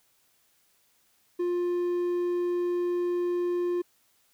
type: tone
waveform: triangle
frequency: 352.3 Hz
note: F4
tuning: 15 cents sharp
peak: -23 dBFS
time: 1.39-3.82 s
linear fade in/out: 10 ms
effects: white hiss -67 dBFS RMS until 4.33 s